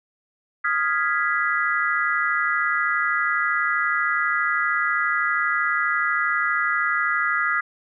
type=chord; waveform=sine; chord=F half-diminished seventh; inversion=third; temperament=equal; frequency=1244.5 / 1396.9 / 1661.2 / 1975.5 Hz; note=Eb6 / F6 / Ab6 / Cb7; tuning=0 / 0 / 0 / 0 cents; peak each=-25 dBFS; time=0.64-7.61 s; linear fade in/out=10 ms; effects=none